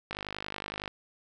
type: click train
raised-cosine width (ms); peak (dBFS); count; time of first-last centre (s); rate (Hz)
0.3; -19; 40; 0.11-0.878; 50.8
effects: none